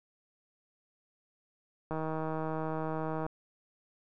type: click train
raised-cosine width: 1 ms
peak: -22 dBFS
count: 215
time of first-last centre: 1.91-3.264 s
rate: 158 Hz
effects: none